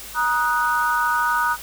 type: chord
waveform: sine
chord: D# minor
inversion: second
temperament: equal with one note detuned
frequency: 947.5 / 1244.5 / 1480 Hz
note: A#5 / D#6 / F#6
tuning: +28 / 0 / 0 cents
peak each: -22 dBFS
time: 0.14-1.57 s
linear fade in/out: 50 ms
effects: added 50 Hz sine -46 dBFS peak until 1.62 s + white hiss -37 dBFS RMS until 1.62 s